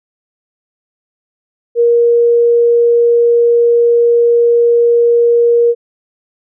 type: tone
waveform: sine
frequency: 471.9 Hz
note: A#4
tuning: 21 cents sharp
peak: -6 dBFS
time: 1.75-5.75 s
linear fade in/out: 50 ms
effects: none